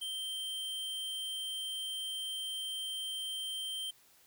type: tone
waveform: square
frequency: 3136 Hz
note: G7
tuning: in tune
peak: -37 dBFS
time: 0.01-3.91 s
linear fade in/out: 10 ms
effects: white hiss -64 dBFS RMS until 4.26 s